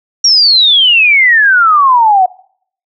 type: exponential sweep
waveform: sine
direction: down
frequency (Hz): 5700 to 720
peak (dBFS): -4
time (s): 0.24-2.26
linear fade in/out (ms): 5
effects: noise-tail reverb RT60 0.6 s tail -23 dB re dry